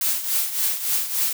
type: noise with tremolo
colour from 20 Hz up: blue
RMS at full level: -20 dBFS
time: 0.01-1.33 s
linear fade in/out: 2 ms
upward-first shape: triangle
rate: 3.5 Hz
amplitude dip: 75%
effects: none